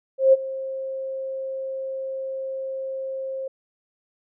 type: tone with ADSR envelope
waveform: sine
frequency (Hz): 532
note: C5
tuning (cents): +29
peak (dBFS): -9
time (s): 0.18-3.48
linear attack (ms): 150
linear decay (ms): 27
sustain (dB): -18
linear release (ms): 6
effects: none